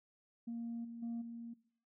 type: tone with level steps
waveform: sine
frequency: 233.1 Hz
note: A#3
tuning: in tune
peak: -38 / -45 / -36 / -44 dBFS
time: 0.47-1.54 s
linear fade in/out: 10 ms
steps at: 0.84 / 1.02 / 1.21 s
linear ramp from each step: 10 ms
effects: noise-tail reverb RT60 0.6 s tail -20 dB re dry + tanh soft clip ceiling -36 dBFS